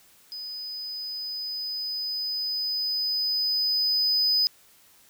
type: tone with level ramp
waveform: triangle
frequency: 5000 Hz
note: D#8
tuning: 8 cents sharp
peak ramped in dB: -33 to -18 dBFS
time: 0.32-4.47 s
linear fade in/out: 0 ms
effects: white hiss -57 dBFS RMS until 5.09 s